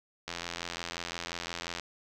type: click train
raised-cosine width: 0.2 ms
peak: -18 dBFS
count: 131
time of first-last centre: 0.28-1.797 s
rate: 85.7 Hz
effects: none